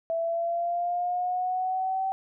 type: linear sweep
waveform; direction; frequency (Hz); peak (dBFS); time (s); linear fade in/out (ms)
sine; up; 659.3 to 770; -25; 0.1-2.12; 0
effects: none